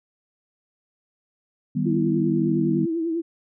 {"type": "chord", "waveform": "sine", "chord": "Eb augmented", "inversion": "none", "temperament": "equal", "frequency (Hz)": [155.56, 196, 246.9], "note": ["Eb3", "G3", "B3"], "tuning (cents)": [0, 0, 0], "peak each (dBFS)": -25, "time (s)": [1.75, 2.86], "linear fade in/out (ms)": 10}
{"type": "tone with vibrato", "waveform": "sine", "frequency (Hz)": 330, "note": "E4", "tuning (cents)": 2, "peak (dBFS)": -22, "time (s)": [1.85, 3.22], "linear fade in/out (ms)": 20, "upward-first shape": "triangle", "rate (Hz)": 10, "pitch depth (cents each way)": 70}
{"effects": []}